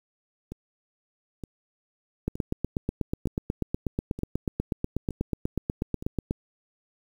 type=two click trains; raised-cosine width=3 ms; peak=-23 / -13 dBFS; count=7 / 34; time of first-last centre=0.52-6.025 / 2.28-6.309 s; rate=1.09 / 8.19 Hz; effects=8-bit